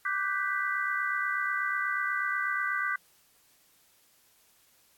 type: chord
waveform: sine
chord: G major seventh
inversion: second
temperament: equal with one note detuned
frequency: 1174.7 / 1499.8 / 1568 / 1975.5 Hz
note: D6 / F#6 / G6 / B6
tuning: 0 / +23 / 0 / 0 cents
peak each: -33 dBFS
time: 0.05-2.96 s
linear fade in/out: 5 ms
effects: white hiss -64 dBFS RMS until 4.97 s + AAC 64 kbps